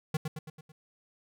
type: tone with echo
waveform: square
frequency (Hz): 155.56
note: D#3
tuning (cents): 0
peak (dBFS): -27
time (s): 0.14-0.17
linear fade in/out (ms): 5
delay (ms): 110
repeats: 5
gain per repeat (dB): -5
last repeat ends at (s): 0.72
effects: none